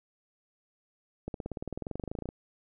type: accelerating click train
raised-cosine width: 2 ms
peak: -22 dBFS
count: 23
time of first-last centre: 1.28-2.289 s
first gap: 62 ms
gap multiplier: 0.97
effects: none